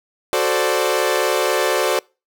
sawtooth chord, D dominant seventh, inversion first, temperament equal, 370 / 440 / 523.3 / 587.3 Hz, F#4 / A4 / C5 / D5, 0 / 0 / 0 / 0 cents, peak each -18 dBFS, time 0.33-1.99 s, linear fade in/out 0 ms, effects noise-tail reverb RT60 0.3 s tail -26 dB re dry

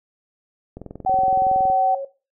click train, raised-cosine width 2 ms, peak -21 dBFS, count 21, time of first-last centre 0.77-1.7 s, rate 21.5 Hz
sine tone, 760 Hz, F#5, 46 cents sharp, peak -16 dBFS, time 1.06-1.95 s, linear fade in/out 5 ms
sine tone with pitch glide, 554.4 to 548.3 Hz, C#5 to C#5, 0 to -19 cents, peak -25 dBFS, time 1.09-2.05 s, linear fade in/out 5 ms, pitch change -19 cents, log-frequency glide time 1.63-1.87 s
effects noise-tail reverb RT60 0.3 s tail -17 dB re dry

